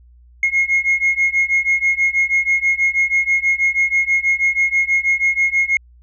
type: beating tone pair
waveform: sine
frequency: 2153 / 2159.2 Hz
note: C7 / C#7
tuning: +49 / -46 cents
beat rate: 6.2 Hz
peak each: -16 / -15 dBFS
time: 0.43-5.77 s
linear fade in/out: 2 ms
effects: tanh soft clip ceiling -9 dBFS + added 60 Hz sine -44 dBFS peak until 6.02 s